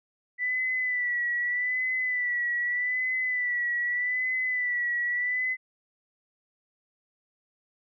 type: tone with vibrato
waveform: sine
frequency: 1975.5 Hz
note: B6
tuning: in tune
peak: -25 dBFS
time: 0.38-5.57 s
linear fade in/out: 50 ms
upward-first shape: sine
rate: 0.82 Hz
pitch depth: 45 cents each way
effects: none